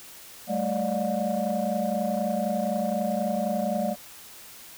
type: tone cluster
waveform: sine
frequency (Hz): 194.5 / 218.5 / 575 / 606 / 720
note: G3 / A3 / D5 / D#5 / F#5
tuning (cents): -13 / -12 / -37 / -46 / -47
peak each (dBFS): -30 / -29 / -31 / -30 / -30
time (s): 0.47-3.96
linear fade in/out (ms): 50
effects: tanh soft clip ceiling -16 dBFS + white hiss -46 dBFS RMS until 4.77 s